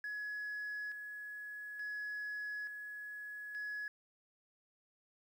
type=tone with tremolo; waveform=sine; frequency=1687 Hz; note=G#6; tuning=27 cents sharp; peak=-37 dBFS; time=0.04-3.88 s; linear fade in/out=2 ms; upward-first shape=square; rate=0.57 Hz; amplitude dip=50%; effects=tanh soft clip ceiling -37 dBFS + 11-bit